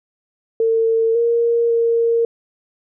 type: tone with pitch steps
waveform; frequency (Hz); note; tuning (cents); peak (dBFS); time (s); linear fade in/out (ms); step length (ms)
sine; 452 / 467.5 / 463.2; A4 / A#4 / A#4; +47 / +5 / -11; -13; 0.6-2.25; 2; 550
effects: none